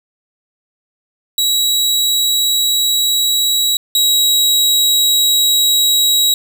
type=tone pair in turn; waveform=sawtooth; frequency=3879 / 3850 Hz; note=B7 / B7; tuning=-32 / -45 cents; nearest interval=unison; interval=13 cents; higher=first; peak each=-9 / -7 dBFS; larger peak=second; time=1.38-3.77 / 3.95-6.34 s; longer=neither; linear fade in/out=2 ms; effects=none